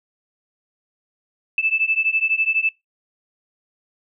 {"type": "beating tone pair", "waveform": "sine", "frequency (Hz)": [2625, 2637], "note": ["E7", "E7"], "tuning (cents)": [-8, 0], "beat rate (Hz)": 12, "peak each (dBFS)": [-20, -20], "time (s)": [1.58, 2.69], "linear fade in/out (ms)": 2, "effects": ["noise-tail reverb RT60 0.2 s tail -24 dB re dry"]}